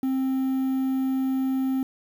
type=tone with quantisation; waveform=triangle; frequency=263.8 Hz; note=C4; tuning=14 cents sharp; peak=-20 dBFS; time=0.03-1.83 s; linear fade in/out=2 ms; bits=8; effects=none